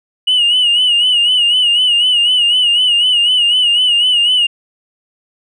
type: tone with vibrato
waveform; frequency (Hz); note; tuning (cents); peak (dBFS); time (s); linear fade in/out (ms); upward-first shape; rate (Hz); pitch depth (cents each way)
sine; 2915; F#7; -26; -7; 0.27-4.47; 10; sine; 4; 70
effects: tanh soft clip ceiling -6 dBFS